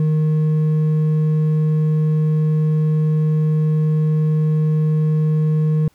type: tone with hard clipping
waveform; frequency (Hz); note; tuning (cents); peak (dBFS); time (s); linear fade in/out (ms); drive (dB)
sine; 154.8; D#3; -9; -15; 0-5.88; 2; 4
effects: pink hiss -59 dBFS RMS until 5.94 s